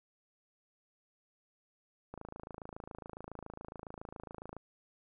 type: click train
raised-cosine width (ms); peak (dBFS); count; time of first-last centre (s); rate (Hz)
1; -30; 67; 2.14-4.566; 27.2
effects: none